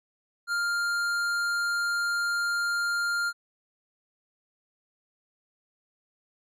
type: tone with tanh clipping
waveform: sine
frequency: 1400 Hz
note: F6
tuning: 4 cents sharp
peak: -27 dBFS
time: 0.47-3.33 s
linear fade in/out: 50 ms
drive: 14 dB
effects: none